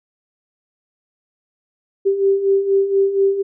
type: beating tone pair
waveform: sine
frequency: 389.3 / 393.5 Hz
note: G4 / G4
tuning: -12 / +7 cents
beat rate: 4.2 Hz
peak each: -20 / -14 dBFS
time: 2.05-3.43 s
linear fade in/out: 20 ms
effects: none